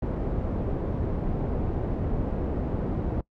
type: low-pass noise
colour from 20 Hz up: pink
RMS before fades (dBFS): -28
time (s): 0.02-3.21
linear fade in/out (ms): 5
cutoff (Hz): 510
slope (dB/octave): 12
effects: noise-tail reverb RT60 0.1 s tail -22 dB re dry